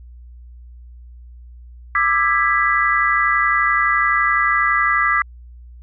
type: chord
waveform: sine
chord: E dominant seventh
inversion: third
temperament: just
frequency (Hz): 1186.7 / 1318.5 / 1648.1 / 1977.8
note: D6 / E6 / G#6 / B6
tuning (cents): +18 / 0 / -14 / +2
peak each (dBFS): -18 / -22 / -21 / -18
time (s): 1.95-5.22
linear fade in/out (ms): 2
effects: added 60 Hz sine -37 dBFS peak until 5.82 s